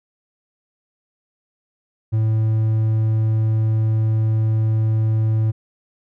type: tone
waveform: triangle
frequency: 110 Hz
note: A2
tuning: in tune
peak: -13 dBFS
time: 2.12-5.52 s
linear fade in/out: 20 ms
effects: none